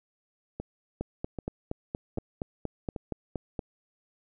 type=two click trains; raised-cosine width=2 ms; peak=-21 / -18 dBFS; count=4 / 12; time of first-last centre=0.6-2.962 / 1.01-3.592 s; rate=1.27 / 4.26 Hz; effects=none